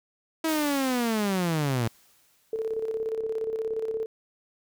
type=linear sweep; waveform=sawtooth; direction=down; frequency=325.1 to 110 Hz; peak=-20 dBFS; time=0.44-1.88 s; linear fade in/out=5 ms
type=noise with exponential decay; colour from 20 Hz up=white; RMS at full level=-36 dBFS; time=0.48-3.11 s; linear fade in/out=5 ms; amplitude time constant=570 ms
type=tone with tremolo; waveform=sine; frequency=444.1 Hz; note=A4; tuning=16 cents sharp; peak=-25 dBFS; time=2.53-4.06 s; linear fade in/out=2 ms; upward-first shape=square; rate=17 Hz; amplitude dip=50%
effects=none